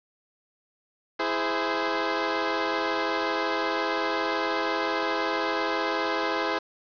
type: chord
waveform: 15% pulse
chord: E augmented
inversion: none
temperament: equal with one note detuned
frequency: 329.6 / 415.3 / 517.2 Hz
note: E4 / G#4 / B#4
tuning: 0 / 0 / -20 cents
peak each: -23 dBFS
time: 1.19-6.59 s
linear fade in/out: 10 ms
effects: resampled to 11025 Hz + 7-bit